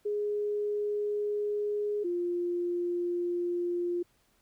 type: tone pair in turn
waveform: sine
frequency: 415.3 / 350.1 Hz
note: G#4 / F4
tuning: 0 / +4 cents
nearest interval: minor third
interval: 296 cents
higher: first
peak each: -28 dBFS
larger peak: neither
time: 0.05-2.04 / 2.04-4.03 s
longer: neither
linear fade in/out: 10 ms
effects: pink hiss -69 dBFS RMS until 4.41 s